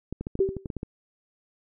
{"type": "clicks", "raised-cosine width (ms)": 3, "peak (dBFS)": -19, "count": 11, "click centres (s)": [0.126, 0.21, 0.269, 0.354, 0.392, 0.49, 0.567, 0.658, 0.702, 0.767, 0.831]}
{"type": "tone with exponential decay", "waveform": "sine", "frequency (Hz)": 386.6, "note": "G4", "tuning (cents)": -24, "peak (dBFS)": -16, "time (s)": [0.4, 0.67], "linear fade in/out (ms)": 5, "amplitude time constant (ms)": 57}
{"effects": []}